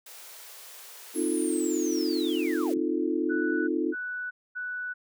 white high-pass noise, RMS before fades -46 dBFS, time 0.06-2.74 s, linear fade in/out 5 ms, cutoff 370 Hz, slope 96 dB/octave
sine linear sweep, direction down, 11175 to 113.7 Hz, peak -35 dBFS, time 1.14-2.78 s, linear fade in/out 20 ms
sine chord, F dominant seventh, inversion second, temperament equal, 261.6 / 311.1 / 349.2 / 440 Hz, C4 / Eb4 / F4 / A4, 0 / 0 / 0 / 0 cents, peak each -32 / -28 / -29 / -34 dBFS, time 1.14-3.95 s, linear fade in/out 50 ms
sine tone bursts, 1483 Hz, F#6, 4 cents sharp, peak -31 dBFS, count 3, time 3.29-4.94 s, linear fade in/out 20 ms, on 390 ms, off 240 ms
effects none

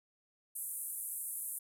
white band-pass noise, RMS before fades -41 dBFS, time 0.55-1.59 s, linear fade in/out 10 ms, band 8800 to 13000 Hz, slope 48 dB/octave, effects none

